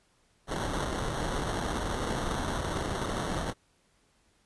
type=noise with sample-and-hold; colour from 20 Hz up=pink; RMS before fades=-32 dBFS; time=0.47-3.54 s; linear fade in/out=50 ms; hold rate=2450 Hz; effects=pink hiss -68 dBFS RMS until 4.45 s + resampled to 24000 Hz